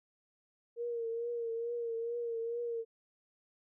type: tone with vibrato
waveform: sine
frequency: 466.2 Hz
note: A#4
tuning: in tune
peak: -34 dBFS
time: 0.76-2.85 s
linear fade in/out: 50 ms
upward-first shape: triangle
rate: 2.3 Hz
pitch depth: 49 cents each way
effects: none